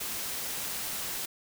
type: noise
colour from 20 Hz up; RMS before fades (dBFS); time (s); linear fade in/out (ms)
white; -35; 0-1.26; 10
effects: none